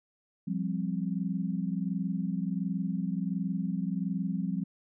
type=chord; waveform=sine; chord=F suspended second; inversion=none; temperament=equal; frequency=174.61 / 196 / 261.6 Hz; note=F3 / G3 / C4; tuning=0 / 0 / 0 cents; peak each=-32 / -32 / -37 dBFS; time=0.47-4.64 s; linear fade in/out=10 ms; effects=none